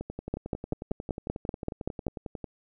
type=two click trains; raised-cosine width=2 ms; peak=-22 / -15 dBFS; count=28 / 10; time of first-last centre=0.01-2.442 / 0.34-2.067 s; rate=11.1 / 5.21 Hz; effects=none